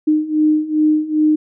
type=beating tone pair; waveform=sine; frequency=305.3 / 307.8 Hz; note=D#4 / D#4; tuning=-33 / -19 cents; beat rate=2.5 Hz; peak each=-17 / -14 dBFS; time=0.07-1.36 s; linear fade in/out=10 ms; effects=none